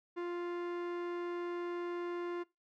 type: tone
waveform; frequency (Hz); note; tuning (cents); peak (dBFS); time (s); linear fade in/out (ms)
45% pulse; 349.2; F4; 0; -36; 0.16-2.44; 20
effects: noise-tail reverb RT60 0.2 s tail -20 dB re dry + low-pass 2000 Hz 12 dB/octave